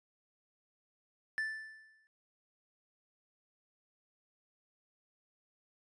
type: tone with exponential decay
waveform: triangle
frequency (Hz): 1760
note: A6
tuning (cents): 0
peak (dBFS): -29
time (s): 1.38-2.07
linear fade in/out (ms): 0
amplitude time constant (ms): 150
effects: resampled to 24000 Hz